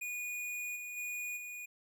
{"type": "tone with level steps", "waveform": "square", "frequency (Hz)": 2455, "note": "D#7", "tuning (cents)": -24, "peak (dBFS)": [-38, -42, -38, -43], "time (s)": [0.01, 1.66], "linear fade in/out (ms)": 10, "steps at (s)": [0.75, 0.96, 1.36], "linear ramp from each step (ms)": 20, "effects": []}